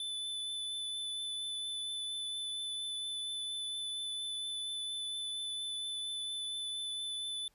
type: tone with vibrato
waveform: square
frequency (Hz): 3504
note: A7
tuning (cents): -8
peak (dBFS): -37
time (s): 0-7.48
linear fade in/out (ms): 2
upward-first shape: triangle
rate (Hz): 4.3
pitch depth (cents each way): 12
effects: pink hiss -72 dBFS RMS until 7.54 s + resampled to 32000 Hz